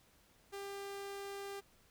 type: tone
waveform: sawtooth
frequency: 397.8 Hz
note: G4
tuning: 25 cents sharp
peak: -39 dBFS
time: 0.52-1.61 s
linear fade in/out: 20 ms
effects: pink hiss -68 dBFS RMS until 1.9 s